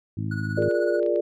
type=harmonic tone; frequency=53 Hz; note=G#1; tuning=36 cents sharp; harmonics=2 / 3 / 4 / 5 / 6; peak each=-28 / -32 / -34 / -36 / -38 dBFS; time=0.17-0.69 s; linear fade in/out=5 ms
type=tone with tremolo; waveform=triangle; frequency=1463 Hz; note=F#6; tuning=20 cents flat; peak=-29 dBFS; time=0.31-1 s; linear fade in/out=5 ms; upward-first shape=sine; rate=16 Hz; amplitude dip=65%
type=chord; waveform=sine; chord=Bb dominant seventh; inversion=second; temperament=equal with one note detuned; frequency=350.6 / 415.3 / 466.2 / 587.3 Hz; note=F4 / Ab4 / Bb4 / D5; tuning=+7 / 0 / 0 / 0 cents; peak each=-25 / -27 / -27 / -24 dBFS; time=0.57-1.21 s; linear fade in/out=10 ms
type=clicks; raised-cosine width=0.3 ms; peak=-31 dBFS; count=5; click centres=0.623 / 0.712 / 1.03 / 1.063 / 1.16 s
effects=none